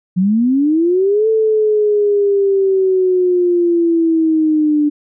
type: linear two-way sweep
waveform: sine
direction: up then down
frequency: 175.4 to 443.7 to 293.7 Hz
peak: -10 dBFS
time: 0.16-4.9 s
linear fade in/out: 20 ms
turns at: 1.28 s
effects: none